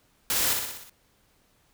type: noise with echo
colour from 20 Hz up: white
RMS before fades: -26 dBFS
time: 0.3-0.53 s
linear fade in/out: 0 ms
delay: 61 ms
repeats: 6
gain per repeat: -4 dB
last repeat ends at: 0.896 s
effects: pink hiss -65 dBFS RMS until 1.73 s